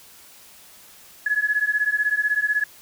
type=beating tone pair; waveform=sine; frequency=1688 / 1704 Hz; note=G#6 / G#6; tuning=+28 / +44 cents; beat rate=16 Hz; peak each=-22 dBFS; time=1.26-2.64 s; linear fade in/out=5 ms; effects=white hiss -48 dBFS RMS until 2.81 s